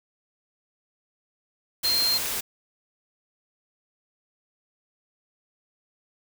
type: tone in noise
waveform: sine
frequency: 4186 Hz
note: C8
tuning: in tune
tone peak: -21 dBFS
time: 1.84-2.18 s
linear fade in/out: 10 ms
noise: white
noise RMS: -29 dBFS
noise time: 1.83-2.41 s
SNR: +5 dB
effects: none